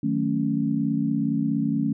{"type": "chord", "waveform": "sine", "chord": "D# half-diminished seventh", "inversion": "none", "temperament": "equal", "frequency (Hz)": [155.56, 185, 220, 277.2], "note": ["D#3", "F#3", "A3", "C#4"], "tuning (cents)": [0, 0, 0, 0], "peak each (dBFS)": [-28, -31, -25, -25], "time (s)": [0.03, 1.93], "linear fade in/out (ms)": 5, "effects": []}